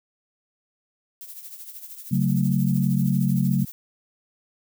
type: noise with tremolo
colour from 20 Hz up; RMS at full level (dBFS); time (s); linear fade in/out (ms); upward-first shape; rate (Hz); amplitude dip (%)
violet; -37; 1.21-3.72; 0; triangle; 13; 70
type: chord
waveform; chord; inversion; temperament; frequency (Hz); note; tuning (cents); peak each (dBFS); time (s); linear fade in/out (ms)
sine; F# minor; second; just; 138.75 / 185 / 222; C#3 / F#3 / A3; +2 / 0 / +16; -22 / -22 / -25; 2.11-3.65; 10
effects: none